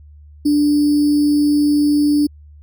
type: tone with sample-and-hold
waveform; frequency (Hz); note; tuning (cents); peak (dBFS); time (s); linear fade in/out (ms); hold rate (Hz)
sine; 293.7; D4; 0; -11; 0.45-2.27; 10; 4900
effects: added 74 Hz sine -39 dBFS peak until 2.62 s